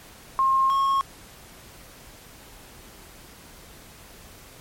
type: tone pair in turn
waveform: sine / triangle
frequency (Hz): 1068 / 1087.9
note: C6 / C#6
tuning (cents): +35 / -33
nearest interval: unison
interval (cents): 32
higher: second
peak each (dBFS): -17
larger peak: neither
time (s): 0.39-0.7 / 0.7-1.01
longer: neither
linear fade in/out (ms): 0
effects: pink hiss -47 dBFS RMS until 4.6 s + MP3 64 kbps